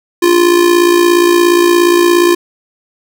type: tone with amplitude modulation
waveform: square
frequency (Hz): 348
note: F4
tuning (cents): -6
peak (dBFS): -4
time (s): 0.22-2.35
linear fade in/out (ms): 10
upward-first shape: sine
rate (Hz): 57.1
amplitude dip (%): 60
effects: none